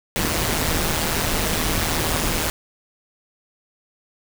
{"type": "noise with amplitude modulation", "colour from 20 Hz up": "pink", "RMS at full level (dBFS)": -19, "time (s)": [0.16, 2.5], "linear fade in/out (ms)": 0, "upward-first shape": "sine", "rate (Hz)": 159, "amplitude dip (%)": 65, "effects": []}